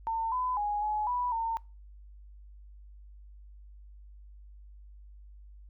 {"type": "tone with pitch steps", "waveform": "sine", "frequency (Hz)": [903, 1007, 829, 847, 984, 909], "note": ["A5", "B5", "G#5", "G#5", "B5", "A#5"], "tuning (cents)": [45, 33, -3, 34, -7, -44], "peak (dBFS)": -28, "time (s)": [0.07, 1.57], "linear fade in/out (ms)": 0, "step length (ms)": 250, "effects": ["noise-tail reverb RT60 0.3 s tail -24 dB re dry", "added 50 Hz sine -48 dBFS peak until 5.69 s"]}